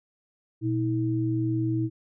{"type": "tone pair together", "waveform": "sine", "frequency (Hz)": [120.1, 321.3], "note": ["B2", "E4"], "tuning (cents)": [-48, -44], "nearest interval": "octave + perfect fourth", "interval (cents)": 1704, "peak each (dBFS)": -26, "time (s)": [0.61, 1.9], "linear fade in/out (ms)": 50, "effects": []}